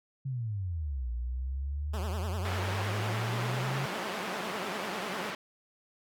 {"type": "exponential two-way sweep", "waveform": "sine", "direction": "down then up", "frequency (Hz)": [138.59, 58.27, 138.59], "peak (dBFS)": -31, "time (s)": [0.25, 3.86], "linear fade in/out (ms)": 10, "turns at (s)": 1.11}
{"type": "tone with vibrato", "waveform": "10% pulse", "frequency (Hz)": 198.1, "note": "G3", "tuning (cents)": 18, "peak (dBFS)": -29, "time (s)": [1.93, 5.31], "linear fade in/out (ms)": 10, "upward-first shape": "triangle", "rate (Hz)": 10, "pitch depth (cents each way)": 240}
{"type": "band-pass noise", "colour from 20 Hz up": "white", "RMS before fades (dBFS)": -38, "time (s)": [2.45, 5.35], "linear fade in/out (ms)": 2, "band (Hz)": [190, 2000], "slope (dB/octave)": 12}
{"effects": []}